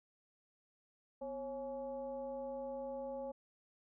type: tone with frequency modulation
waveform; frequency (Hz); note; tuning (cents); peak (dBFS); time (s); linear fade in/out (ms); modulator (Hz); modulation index
sine; 546; C#5; -26; -40; 1.21-3.32; 10; 296; 0.71
effects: none